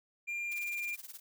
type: tone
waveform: triangle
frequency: 2395 Hz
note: D7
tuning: 33 cents sharp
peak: -33 dBFS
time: 0.27-0.96 s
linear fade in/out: 20 ms
type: noise with tremolo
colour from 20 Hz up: blue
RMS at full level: -44 dBFS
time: 0.51-1.2 s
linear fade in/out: 10 ms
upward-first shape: triangle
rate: 19 Hz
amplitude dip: 95%
effects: none